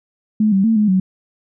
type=tone with pitch steps; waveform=sine; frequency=214.5 / 193.4 / 224.4 / 211.2 / 187.5 Hz; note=A3 / G3 / A3 / G#3 / F#3; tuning=-44 / -23 / +34 / +29 / +23 cents; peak=-11 dBFS; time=0.4-1 s; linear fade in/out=5 ms; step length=120 ms; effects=none